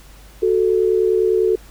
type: tone pair together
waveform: sine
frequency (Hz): 370 / 440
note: F#4 / A4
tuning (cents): 0 / 0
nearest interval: minor third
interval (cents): 300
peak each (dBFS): -16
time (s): 0.42-1.56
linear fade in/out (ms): 10
effects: added 50 Hz sine -42 dBFS peak until 1.7 s + pink hiss -47 dBFS RMS until 1.7 s